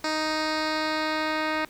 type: tone with low-pass filter sweep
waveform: 10% pulse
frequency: 311.1 Hz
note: D#4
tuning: in tune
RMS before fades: -27 dBFS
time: 0.04-1.65 s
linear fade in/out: 2 ms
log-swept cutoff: 5700 to 3100 Hz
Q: 1.9
effects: pink hiss -52 dBFS RMS until 1.69 s